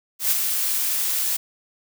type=noise with ADSR envelope; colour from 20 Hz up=blue; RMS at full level=-18 dBFS; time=0.19-1.37 s; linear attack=120 ms; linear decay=24 ms; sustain=-5 dB; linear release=10 ms; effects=none